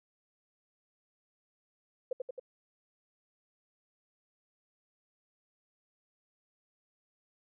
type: tone with echo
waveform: sine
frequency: 510 Hz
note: C5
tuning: 44 cents flat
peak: -29 dBFS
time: 2.11-2.13 s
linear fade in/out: 5 ms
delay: 89 ms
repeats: 3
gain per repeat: -3 dB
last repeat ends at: 2.397 s
effects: none